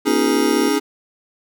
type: chord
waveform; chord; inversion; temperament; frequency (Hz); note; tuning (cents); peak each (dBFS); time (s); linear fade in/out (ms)
square; C# suspended second; none; just; 277.2 / 311.8 / 415.8; C#4 / D#4 / G#4; 0 / +4 / +2; -21; 0.05-0.8; 20
type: harmonic tone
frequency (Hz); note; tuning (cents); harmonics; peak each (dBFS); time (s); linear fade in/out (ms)
120; B2; -49; 2 / 3 / 4; -23 / -23 / -28; 0.07-0.69; 5
type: tone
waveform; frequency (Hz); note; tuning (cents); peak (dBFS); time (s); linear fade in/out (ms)
sawtooth; 5588; F8; 0; -28; 0.08-0.76; 0
effects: none